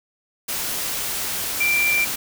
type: tone in noise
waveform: sine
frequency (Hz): 2359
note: D7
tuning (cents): +7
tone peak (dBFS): -17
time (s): 1.6-2.05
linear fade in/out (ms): 10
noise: white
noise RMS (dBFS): -26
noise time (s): 0.48-2.16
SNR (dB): +6
effects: none